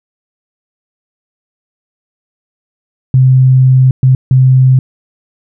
sine tone bursts at uneven times, 130 Hz, C3, 11 cents flat, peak -3 dBFS, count 3, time 3.14-3.91 / 4.03-4.15 / 4.31-4.79 s, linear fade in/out 2 ms, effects none

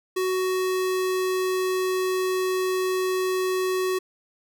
square tone, 372.1 Hz, F#4, 10 cents sharp, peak -23 dBFS, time 0.16-3.99 s, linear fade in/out 10 ms, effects none

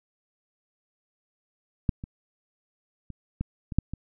clicks, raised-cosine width 5 ms, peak -10 / -23 / -26 / -16 / -22 / -8 / -21 dBFS, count 7, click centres 1.892 / 2.039 / 3.103 / 3.41 / 3.722 / 3.786 / 3.936 s, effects none

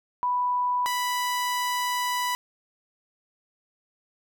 sine / sawtooth tone pair in turn, 987.8 / 987.8 Hz, B5 / B5, 0 / 0 cents, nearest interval unison, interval 0 cents, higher neither, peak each -22 / -21 dBFS, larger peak second, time 0.23-0.86 / 0.86-2.35 s, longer second, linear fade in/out 0 ms, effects none

